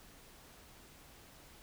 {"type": "silence", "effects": ["pink hiss -58 dBFS RMS until 1.62 s"]}